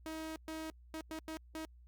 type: tone bursts at uneven times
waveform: sawtooth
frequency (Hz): 317.6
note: D#4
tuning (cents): +36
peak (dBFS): -37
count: 6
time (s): 0.06-0.36 / 0.48-0.7 / 0.94-1.01 / 1.11-1.19 / 1.28-1.37 / 1.55-1.65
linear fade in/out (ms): 0
effects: added 60 Hz sine -56 dBFS peak until 1.87 s + Opus 48 kbps